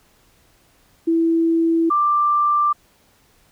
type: tone pair in turn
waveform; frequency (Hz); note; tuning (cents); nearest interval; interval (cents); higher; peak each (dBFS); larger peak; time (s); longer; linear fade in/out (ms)
sine; 330 / 1180.8; E4 / D6; +2 / +9; octave + minor seventh; 2207; second; -14; neither; 1.07-1.9 / 1.9-2.73; neither; 10
effects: pink hiss -57 dBFS RMS until 3.51 s